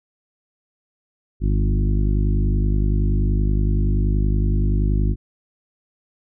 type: harmonic tone with a mistuned harmonic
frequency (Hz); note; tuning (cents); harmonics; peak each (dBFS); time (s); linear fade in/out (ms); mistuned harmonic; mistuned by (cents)
50.6; G#1; -44; 1 / 2 / 3 / 4 / 5 / 6 / 7; -17 / -23 / -27 / -29 / -31 / -33 / -34; 1.4-5.16; 50; 3; +16
effects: none